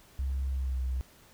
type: tone with pitch glide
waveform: sine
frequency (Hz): 67 to 64.16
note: C2 to C2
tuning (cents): +42 to -33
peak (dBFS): -27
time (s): 0.19-1.01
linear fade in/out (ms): 0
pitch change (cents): -75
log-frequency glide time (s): 0.49-0.8
effects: tanh soft clip ceiling -25 dBFS + pink hiss -58 dBFS RMS until 1.33 s

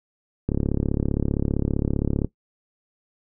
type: click train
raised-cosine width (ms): 3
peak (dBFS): -9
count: 63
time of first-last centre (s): 0.49-2.246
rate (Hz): 35.3
effects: noise-tail reverb RT60 0.1 s tail -17 dB re dry

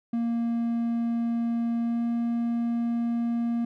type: tone with pitch glide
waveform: triangle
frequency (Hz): 233.1 to 234.5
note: A#3 to A#3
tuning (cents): 0 to +11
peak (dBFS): -22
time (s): 0.13-3.65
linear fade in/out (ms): 5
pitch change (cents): +11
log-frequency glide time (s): 1.81-2.03
effects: none

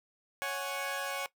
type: chord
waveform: 15% pulse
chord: C# suspended fourth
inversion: none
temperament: equal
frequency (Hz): 554.4 / 740 / 830.6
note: C#5 / F#5 / G#5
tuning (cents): 0 / 0 / 0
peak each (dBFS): -30 / -33 / -34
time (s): 0.42-1.26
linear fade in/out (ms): 0
effects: noise-tail reverb RT60 0.1 s tail -18 dB re dry

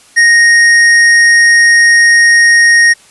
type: tone with hard clipping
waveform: sine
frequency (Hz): 1864.7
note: A#6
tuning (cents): 0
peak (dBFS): -5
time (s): 0.16-2.94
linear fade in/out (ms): 20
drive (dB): 11
effects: white hiss -42 dBFS RMS until 3.1 s + resampled to 24000 Hz

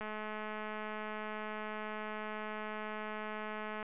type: click train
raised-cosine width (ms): 0.5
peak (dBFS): -27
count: 818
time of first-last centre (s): 0.01-3.828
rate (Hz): 214
effects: resampled to 8000 Hz

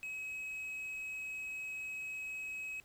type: tone with quantisation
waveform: triangle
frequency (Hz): 2554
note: D#7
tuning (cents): +45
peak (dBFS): -38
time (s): 0.03-2.8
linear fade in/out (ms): 0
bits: 11
effects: pink hiss -65 dBFS RMS until 2.84 s

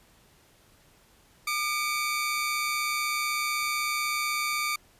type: tone pair together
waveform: sawtooth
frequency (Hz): 1208 / 2280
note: D6 / C#7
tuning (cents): +48 / +48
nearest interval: major seventh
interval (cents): 1100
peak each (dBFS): -26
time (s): 1.47-4.76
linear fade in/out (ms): 5
effects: pink hiss -60 dBFS RMS until 4.99 s + resampled to 32000 Hz

